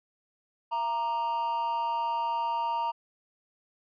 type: tone with amplitude modulation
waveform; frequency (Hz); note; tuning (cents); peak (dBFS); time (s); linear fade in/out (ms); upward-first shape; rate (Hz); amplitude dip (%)
triangle; 932.3; A#5; 0; -22; 0.71-2.92; 20; sine; 257; 65
effects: resampled to 11025 Hz